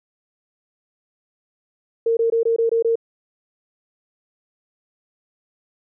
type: tone bursts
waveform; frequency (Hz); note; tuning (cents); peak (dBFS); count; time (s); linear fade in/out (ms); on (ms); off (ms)
sine; 458.6; A#4; -28; -15; 7; 2.06-2.956; 5; 110; 21
effects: none